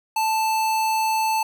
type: tone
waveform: square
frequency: 880 Hz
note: A5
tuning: in tune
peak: -20 dBFS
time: 0.16-1.43 s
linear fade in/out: 5 ms
effects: none